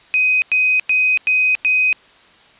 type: tone bursts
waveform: sine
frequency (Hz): 2511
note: D#7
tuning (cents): +15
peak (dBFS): -12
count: 5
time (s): 0.14-1.928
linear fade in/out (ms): 0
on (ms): 280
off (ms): 97
effects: white hiss -48 dBFS RMS until 2.59 s + resampled to 8000 Hz